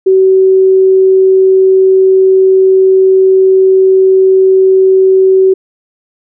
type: tone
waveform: sine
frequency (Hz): 379.6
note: F#4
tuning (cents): +44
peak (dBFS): -3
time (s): 0.06-5.54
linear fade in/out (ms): 10
effects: none